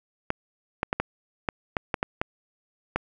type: clicks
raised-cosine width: 0.5 ms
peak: -9 dBFS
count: 10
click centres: 0.304 / 0.831 / 0.929 / 1 / 1.488 / 1.768 / 1.942 / 2.029 / 2.215 / 2.96 s
effects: none